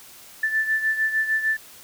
sine beating tone pair, 1760 / 1766.6 Hz, A6 / A6, 0 / +6 cents, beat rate 6.6 Hz, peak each -21 / -27 dBFS, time 0.43-1.57 s, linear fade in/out 5 ms, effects white hiss -46 dBFS RMS until 1.83 s

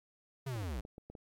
square linear sweep, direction down, 140.4 to 51.91 Hz, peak -37 dBFS, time 0.46-0.81 s, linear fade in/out 10 ms
clicks, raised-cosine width 2 ms, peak -35 dBFS, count 6, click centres 0.561 / 0.627 / 0.851 / 0.981 / 1.1 / 1.152 s
effects AAC 64 kbps

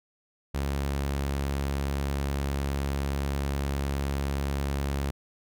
sawtooth tone, 69.6 Hz, C#2, 8 cents sharp, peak -23 dBFS, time 0.54-5.11 s, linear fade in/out 10 ms, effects none

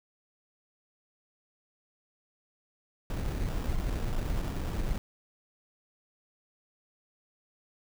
brown noise with sample-and-hold, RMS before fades -31 dBFS, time 3.1-4.98 s, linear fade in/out 2 ms, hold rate 2100 Hz, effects none

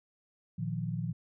sine chord, Bb suspended fourth, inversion none, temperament just, 116.54 / 155.39 / 174.81 Hz, Bb2 / Eb3 / F3, 0 / -2 / +2 cents, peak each -36 / -36 / -36 dBFS, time 0.58-1.13 s, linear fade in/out 10 ms, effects none

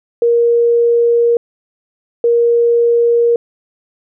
sine tone pair in turn, 470.7 / 470.7 Hz, A#4 / A#4, +17 / +17 cents, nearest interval unison, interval 0 cents, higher neither, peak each -8 dBFS, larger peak neither, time 0.22-1.37 / 2.24-3.36 s, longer first, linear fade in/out 2 ms, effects none

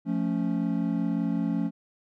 triangle chord, F augmented, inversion none, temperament equal with one note detuned, 174.61 / 220 / 278.1 Hz, F3 / A3 / C#4, 0 / 0 / +6 cents, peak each -27 dBFS, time 0.05-1.71 s, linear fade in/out 50 ms, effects none

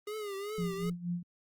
square tone with vibrato, 410.8 Hz, G#4, 19 cents flat, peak -37 dBFS, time 0.07-0.9 s, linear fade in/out 5 ms, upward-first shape triangle, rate 2.6 Hz, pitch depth 110 cents each way
sine tone with tremolo, 174.61 Hz, F3, in tune, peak -30 dBFS, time 0.58-1.23 s, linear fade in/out 5 ms, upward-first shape sine, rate 4.2 Hz, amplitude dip 80%
effects Opus 32 kbps

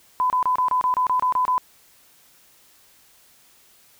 sine tone bursts, 1006 Hz, B5, 32 cents sharp, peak -17 dBFS, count 11, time 0.2-1.58 s, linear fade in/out 0 ms, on 100 ms, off 28 ms, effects white hiss -55 dBFS RMS until 3.99 s

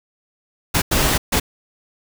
pink noise bursts at uneven times, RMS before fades -17 dBFS, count 3, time 0.74-0.82 / 0.91-1.18 / 1.32-1.4 s, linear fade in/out 10 ms, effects none

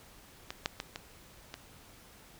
clicks, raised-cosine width 0.2 ms, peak -20 / -12 / -18 / -21 / -23 dBFS, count 5, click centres 0.505 / 0.659 / 0.801 / 0.959 / 1.541 s, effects pink hiss -56 dBFS RMS until 2.39 s

